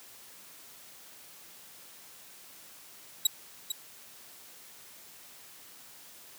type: tone with echo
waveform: 20% pulse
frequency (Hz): 3851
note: B7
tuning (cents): -44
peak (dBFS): -14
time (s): 3.25-3.27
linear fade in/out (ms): 5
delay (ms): 450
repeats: 1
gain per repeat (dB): -9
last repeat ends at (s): 3.72
effects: white hiss -52 dBFS RMS until 6.38 s + high-pass 100 Hz 12 dB/octave